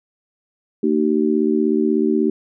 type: harmonic tone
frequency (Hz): 76.4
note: D#2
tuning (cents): -31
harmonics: 3 / 4 / 5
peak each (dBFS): -19 / -19 / -19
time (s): 0.83-2.3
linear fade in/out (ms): 5
effects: none